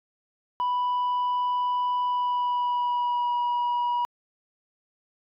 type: tone with pitch glide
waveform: sine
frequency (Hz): 987.8 to 967.5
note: B5 to B5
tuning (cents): 0 to -36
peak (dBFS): -20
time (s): 0.6-4.05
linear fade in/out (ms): 0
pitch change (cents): -36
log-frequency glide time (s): 2.06-3.33
effects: tanh soft clip ceiling -22 dBFS